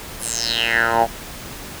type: tone with band-pass filter sweep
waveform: 10% pulse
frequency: 115.9 Hz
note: A#2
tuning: 10 cents flat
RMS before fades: -19 dBFS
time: 0.19-1.07 s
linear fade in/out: 50 ms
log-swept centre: 11000 to 700 Hz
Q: 5.4
effects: pink hiss -34 dBFS RMS until 1.8 s